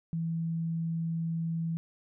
sine tone, 164.81 Hz, E3, in tune, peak -29 dBFS, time 0.13-1.77 s, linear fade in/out 0 ms, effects none

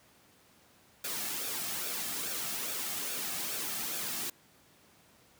white noise with flanger, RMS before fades -36 dBFS, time 1.04-4.3 s, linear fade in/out 5 ms, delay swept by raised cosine 0.98 to 2.08 ms, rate 2.4 Hz, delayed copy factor -0.5, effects pink hiss -62 dBFS RMS until 5.39 s + high-pass 100 Hz 12 dB/octave

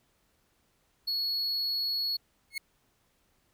triangle tone, 4361 Hz, C#8, 29 cents flat, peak -27 dBFS, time 1.07-2.17 s, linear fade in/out 10 ms
30% pulse tone with exponential growth, 2174 Hz, C#7, 34 cents flat, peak -26 dBFS, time 2.5-2.58 s, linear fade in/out 5 ms, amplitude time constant 16 ms
effects pink hiss -71 dBFS RMS until 3.53 s

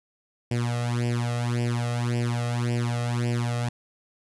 sawtooth tone with flanger, 119.9 Hz, A#2, 49 cents sharp, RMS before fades -26 dBFS, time 0.51-3.69 s, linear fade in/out 5 ms, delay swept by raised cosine 0.38 to 1.58 ms, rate 1.8 Hz, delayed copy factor +0.85, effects resampled to 24000 Hz + 10-bit

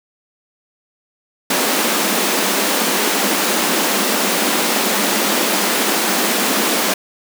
pink high-pass noise, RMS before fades -17 dBFS, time 1.5-6.94 s, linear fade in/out 5 ms, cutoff 190 Hz, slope 96 dB/octave, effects none

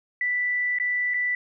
sine tone with dropouts, 1975.5 Hz, B6, in tune, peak -22 dBFS, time 0.21-1.35 s, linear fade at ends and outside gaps 2 ms, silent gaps 0.786-0.799 / 1.138-1.142 s, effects none

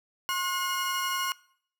35% pulse tone cluster, 1070 / 1448 / 2884 Hz, C6 / F#6 / F#7, +38 / -38 / -45 cents, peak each -28 / -32 / -32 dBFS, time 0.29-1.32 s, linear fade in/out 0 ms, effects noise-tail reverb RT60 0.6 s tail -22 dB re dry

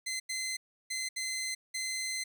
15% pulse tone bursts at uneven times, 2060 Hz, C7, 28 cents flat, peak -27 dBFS, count 5, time 0.06-0.2 / 0.29-0.57 / 0.9-1.09 / 1.16-1.55 / 1.74-2.24 s, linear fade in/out 10 ms, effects none

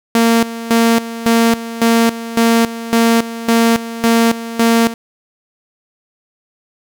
sawtooth tone with tremolo, 230 Hz, A#3, 23 cents flat, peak -5 dBFS, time 0.15-4.94 s, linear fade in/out 2 ms, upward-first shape square, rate 1.8 Hz, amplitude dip 80%, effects none

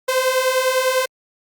sawtooth beating tone pair, 510 / 520 Hz, C5 / C5, -44 / -11 cents, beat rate 10 Hz, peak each -17 / -14 dBFS, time 0.08-1.06 s, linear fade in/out 10 ms, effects Opus 48 kbps

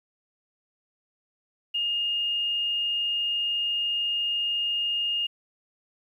sine tone, 2837 Hz, F7, 27 cents sharp, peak -24 dBFS, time 1.74-5.27 s, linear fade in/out 10 ms, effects 10-bit

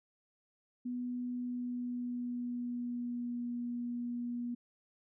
sine tone with pitch glide, 246.4 to 240.8 Hz, B3 to B3, -4 to -44 cents, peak -35 dBFS, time 0.85-4.55 s, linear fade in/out 10 ms, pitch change -40 cents, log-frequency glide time 1.35-3.45 s, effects none

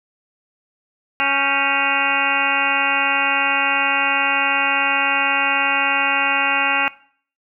harmonic tone with a mistuned harmonic, 277.2 Hz, C#4, in tune, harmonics 1 / 2 / 3 / 4 / 5 / 6 / 7 / 8 / 9 / 10, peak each -32 / -32 / -23 / -26 / -24 / -26 / -26 / -27 / -23 / -22 dBFS, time 1.2-6.88 s, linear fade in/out 0 ms, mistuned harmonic 6, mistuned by -100 cents, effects noise-tail reverb RT60 0.5 s tail -19 dB re dry

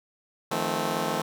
10% pulse chord, F dominant seventh, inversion third, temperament just, 157.15 / 174.61 / 218.3 / 261.9 Hz, Eb3 / F3 / A3 / C4, +18 / 0 / -13 / +2 cents, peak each -24 / -26 / -22 / -26 dBFS, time 0.51-1.22 s, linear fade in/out 5 ms, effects none

